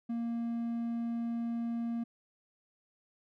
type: tone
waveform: triangle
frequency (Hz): 233.1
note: A#3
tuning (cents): 0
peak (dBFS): -30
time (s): 0.09-2.04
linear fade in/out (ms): 10
effects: none